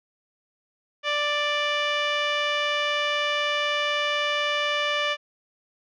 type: tone with low-pass filter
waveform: 15% pulse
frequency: 588 Hz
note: D5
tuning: 2 cents sharp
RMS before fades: -25 dBFS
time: 1.03-5.17 s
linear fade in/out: 50 ms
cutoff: 3500 Hz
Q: 5.4
effects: none